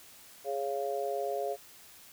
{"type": "harmonic tone", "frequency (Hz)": 138.59, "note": "C#3", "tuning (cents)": 0, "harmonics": [3, 4, 5], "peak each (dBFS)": [-35, -35, -35], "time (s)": [0.44, 1.57], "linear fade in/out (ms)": 50, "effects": ["white hiss -54 dBFS RMS until 2.12 s"]}